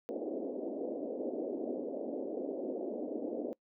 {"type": "band-pass noise", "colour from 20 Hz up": "pink", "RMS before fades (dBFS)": -38, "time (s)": [0.09, 3.53], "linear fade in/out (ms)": 0, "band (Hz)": [250, 620], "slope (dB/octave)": 48, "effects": ["noise-tail reverb RT60 0.1 s tail -23 dB re dry"]}